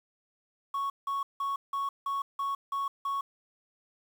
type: tone bursts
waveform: sine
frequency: 1108.7 Hz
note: C#6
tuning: in tune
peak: -26 dBFS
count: 8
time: 0.74-3.21 s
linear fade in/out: 5 ms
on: 160 ms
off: 170 ms
effects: tanh soft clip ceiling -28 dBFS + 9-bit